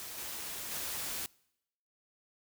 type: noise with level steps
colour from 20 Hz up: white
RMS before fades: -44 / -41 / -38 dBFS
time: 0-1.26 s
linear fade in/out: 0 ms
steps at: 0.17 / 0.71 s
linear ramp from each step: 10 ms
effects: noise-tail reverb RT60 0.8 s tail -24 dB re dry